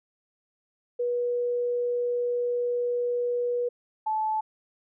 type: tone pair in turn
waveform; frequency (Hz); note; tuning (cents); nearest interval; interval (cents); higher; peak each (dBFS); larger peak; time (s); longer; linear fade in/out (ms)
sine; 485.2 / 868.5; B4 / A5; -31 / -23; minor seventh; 1008; second; -24 / -24; neither; 0.99-3.69 / 4.06-4.41; first; 10
effects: none